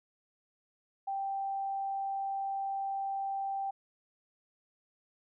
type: tone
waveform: sine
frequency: 784 Hz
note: G5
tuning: in tune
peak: -32 dBFS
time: 1.07-3.71 s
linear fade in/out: 10 ms
effects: none